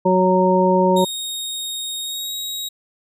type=harmonic tone; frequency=185 Hz; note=F#3; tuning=in tune; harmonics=1 / 2 / 3 / 5; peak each=-18 / -18 / -18 / -18 dBFS; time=0.05-1.05 s; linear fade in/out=10 ms
type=tone with pitch glide; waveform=sawtooth; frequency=3729 to 3803 Hz; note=A#7 to A#7; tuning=0 to +34 cents; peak=-22 dBFS; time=0.96-2.69 s; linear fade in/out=10 ms; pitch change=+34 cents; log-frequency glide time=2.01-2.33 s
effects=none